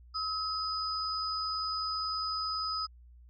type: tone pair together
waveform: sine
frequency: 1283 / 4995 Hz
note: E6 / D#8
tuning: -47 / +6 cents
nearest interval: 2 octaves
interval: 2353 cents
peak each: -34 / -34 dBFS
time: 0.14-2.87 s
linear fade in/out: 20 ms
effects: added 60 Hz sine -52 dBFS peak until 3.29 s